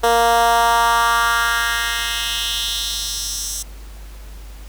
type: tone with high-pass filter sweep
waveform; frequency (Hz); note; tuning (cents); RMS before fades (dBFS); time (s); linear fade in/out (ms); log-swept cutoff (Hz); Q
10% pulse; 233.1; A#3; 0; -18; 0.03-3.63; 10; 520 to 6800; 2.2
effects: added 50 Hz sine -33 dBFS peak until 4.68 s + pink hiss -45 dBFS RMS until 4.68 s